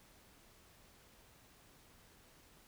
silence, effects pink hiss -64 dBFS RMS until 2.67 s

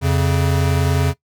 square tone pair together, 86.9 / 137.85 Hz, F2 / C#3, -8 / -9 cents, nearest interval minor sixth, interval 799 cents, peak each -18 dBFS, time 0.01-1.14 s, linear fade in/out 50 ms, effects noise-tail reverb RT60 0.1 s tail -18 dB re dry

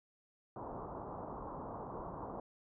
white low-pass noise, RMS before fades -45 dBFS, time 0.56-2.4 s, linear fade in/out 2 ms, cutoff 1100 Hz, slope 48 dB/octave, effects none

